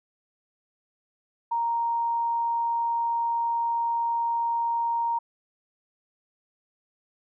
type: tone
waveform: sine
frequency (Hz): 932.3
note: A#5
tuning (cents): 0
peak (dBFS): -23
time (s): 1.51-5.19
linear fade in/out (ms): 10
effects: none